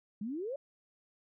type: exponential sweep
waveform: sine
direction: up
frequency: 196 to 587.3 Hz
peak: -35 dBFS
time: 0.21-0.56 s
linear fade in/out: 5 ms
effects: none